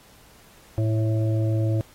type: harmonic tone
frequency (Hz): 110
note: A2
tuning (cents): 0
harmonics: 1 / 3 / 5 / 6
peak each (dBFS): -20 / -29 / -33 / -38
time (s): 0.78-1.81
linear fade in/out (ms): 0
effects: pink hiss -53 dBFS RMS until 1.94 s + AAC 48 kbps